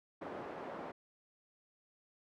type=band-pass noise; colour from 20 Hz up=pink; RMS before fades=-45 dBFS; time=0.21-0.92 s; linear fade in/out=10 ms; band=320 to 1000 Hz; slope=12 dB/octave; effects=none